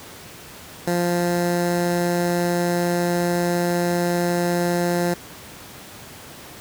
15% pulse tone with notch filter, 174.61 Hz, F3, in tune, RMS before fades -21 dBFS, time 0.87-5.14 s, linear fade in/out 5 ms, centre 3000 Hz, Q 1.6, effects pink hiss -40 dBFS RMS until 6.6 s + high-pass 80 Hz 12 dB/octave

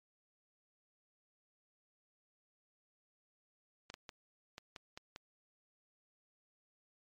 clicks, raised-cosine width 0.2 ms, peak -29 dBFS, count 7, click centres 3.901 / 3.941 / 4.092 / 4.581 / 4.762 / 4.975 / 5.161 s, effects MP3 64 kbps

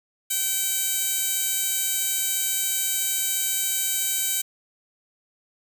15% pulse tone with high-pass filter, 769 Hz, G5, 33 cents flat, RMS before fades -25 dBFS, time 0.3-4.42 s, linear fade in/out 10 ms, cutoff 6500 Hz, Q 0.72, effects none

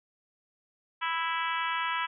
harmonic tone, 329.6 Hz, E4, in tune, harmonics 3 / 4 / 5 / 6 / 7 / 8 / 9 / 10, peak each -32 / -34 / -36 / -38 / -39 / -40 / -41 / -42 dBFS, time 1.01-2.07 s, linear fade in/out 20 ms, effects none

